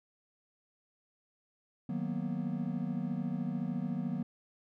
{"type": "chord", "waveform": "triangle", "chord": "B major seventh", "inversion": "first", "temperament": "equal", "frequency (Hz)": [155.56, 185, 233.1, 246.9], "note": ["D#3", "F#3", "A#3", "B3"], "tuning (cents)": [0, 0, 0, 0], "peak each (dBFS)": [-37, -35, -36, -37], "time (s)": [1.89, 4.23], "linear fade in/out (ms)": 5, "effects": []}